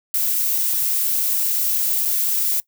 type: noise with dropouts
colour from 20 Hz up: violet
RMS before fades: -20 dBFS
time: 0.14-2.6 s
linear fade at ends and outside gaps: 1 ms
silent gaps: 2.051-2.055 s
effects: noise-tail reverb RT60 0.1 s tail -21 dB re dry